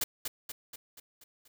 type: noise with echo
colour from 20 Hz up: white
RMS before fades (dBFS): -30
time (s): 0.01-0.04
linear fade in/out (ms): 5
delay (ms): 240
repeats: 6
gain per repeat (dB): -5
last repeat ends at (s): 1.48
effects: none